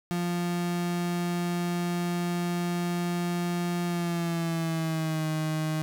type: tone with pitch glide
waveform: 35% pulse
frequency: 174.61 to 156.46 Hz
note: F3 to D#3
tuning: 0 to +10 cents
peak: -25 dBFS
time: 0.11-5.82 s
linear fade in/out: 0 ms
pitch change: -190 cents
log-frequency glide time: 3.85-5.27 s
effects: none